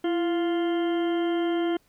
harmonic tone with a mistuned harmonic, 349.2 Hz, F4, in tune, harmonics 1 / 2 / 3 / 4 / 5 / 6 / 8 / 9, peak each -23 / -33 / -42 / -40 / -44 / -44 / -50 / -41 dBFS, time 0.04-1.77 s, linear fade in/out 5 ms, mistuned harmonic 1, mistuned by -58 cents, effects pink hiss -65 dBFS RMS until 1.88 s

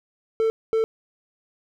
triangle tone bursts at uneven times, 446 Hz, A4, 23 cents sharp, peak -16 dBFS, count 2, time 0.4-0.5 / 0.73-0.84 s, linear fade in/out 0 ms, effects none

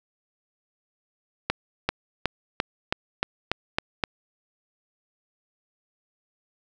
accelerating click train, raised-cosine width 0.3 ms, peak -6 dBFS, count 9, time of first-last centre 1.5-4.038 s, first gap 390 ms, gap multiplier 0.94, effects none

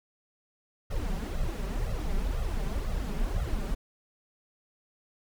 brown noise with flanger, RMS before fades -30 dBFS, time 0.9-3.75 s, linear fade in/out 10 ms, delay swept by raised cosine 1.5 to 5.2 ms, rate 2 Hz, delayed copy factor +0.85, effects none

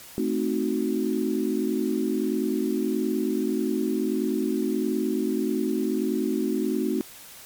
sine chord, A diminished seventh, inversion none, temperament equal, 220 / 261.6 / 311.1 / 370 Hz, A3 / C4 / Eb4 / Gb4, 0 / 0 / 0 / 0 cents, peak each -28 dBFS, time 0.18-7.01 s, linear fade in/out 0 ms, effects white hiss -45 dBFS RMS until 7.45 s + MP3 96 kbps

